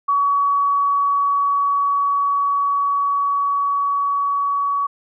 sine tone with level ramp, 1130 Hz, C#6, 33 cents sharp, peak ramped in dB -14 to -17 dBFS, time 0.08-4.87 s, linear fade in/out 10 ms, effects none

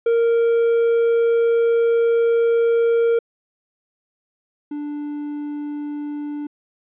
triangle tone pair in turn, 464.1 / 293.8 Hz, A#4 / D4, -8 / +1 cents, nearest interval minor sixth, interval 791 cents, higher first, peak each -12 / -23 dBFS, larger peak first, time 0.06-3.19 / 4.71-6.47 s, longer first, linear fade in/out 5 ms, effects resampled to 8000 Hz

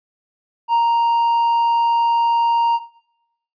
triangle tone, 932.3 Hz, A#5, in tune, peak -11 dBFS, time 0.68-2.8 s, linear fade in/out 50 ms, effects noise-tail reverb RT60 0.8 s tail -17 dB re dry + resampled to 11025 Hz

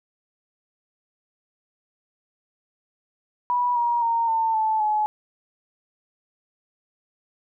sine tone with pitch steps, 977 / 950.3 / 924.3 / 899 / 874.4 / 850.5 Hz, B5 / A#5 / A#5 / A5 / A5 / G#5, -19 / +33 / -15 / +37 / -11 / +41 cents, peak -19 dBFS, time 3.5-5.06 s, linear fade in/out 0 ms, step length 260 ms, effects none

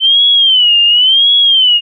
sine tone with vibrato, 3067 Hz, G7, 38 cents flat, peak -5 dBFS, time 0-1.81 s, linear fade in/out 50 ms, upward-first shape sine, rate 0.93 Hz, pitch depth 150 cents each way, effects none

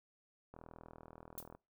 click train, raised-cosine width 1 ms, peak -38 dBFS, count 42, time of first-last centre 0.54-1.55 s, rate 40.6 Hz
violet noise with exponential decay, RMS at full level -41 dBFS, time 1.38-1.48 s, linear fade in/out 0 ms, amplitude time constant 21 ms
effects noise-tail reverb RT60 0.3 s tail -24 dB re dry

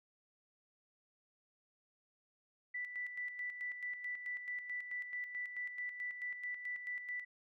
sine tone with tremolo, 1975.5 Hz, B6, in tune, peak -38 dBFS, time 2.74-7.25 s, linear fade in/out 10 ms, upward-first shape square, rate 4.6 Hz, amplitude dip 55%, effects none

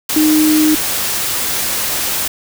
sine tone in noise, 308 Hz, D#4, 17 cents flat, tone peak -9 dBFS, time 0.16-0.75 s, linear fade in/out 5 ms, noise white, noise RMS -18 dBFS, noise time 0.09-2.28 s, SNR +6 dB, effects none

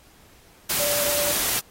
sine tone in noise, 583 Hz, D5, 13 cents flat, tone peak -27 dBFS, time 0.79-1.32 s, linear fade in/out 10 ms, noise white, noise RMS -24 dBFS, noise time 0.69-1.6 s, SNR -6 dB, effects pink hiss -54 dBFS RMS until 1.7 s + AAC 48 kbps

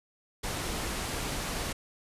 pink low-pass noise, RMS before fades -34 dBFS, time 0.43-1.73 s, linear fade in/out 10 ms, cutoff 12000 Hz, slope 24 dB/octave, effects resampled to 32000 Hz

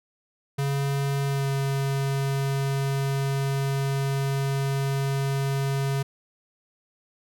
square tone with pitch glide, 139.2 to 137.36 Hz, C#3 to C#3, +8 to -15 cents, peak -24 dBFS, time 0.58-6.03 s, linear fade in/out 10 ms, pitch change -23 cents, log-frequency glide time 1.27-1.47 s, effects none

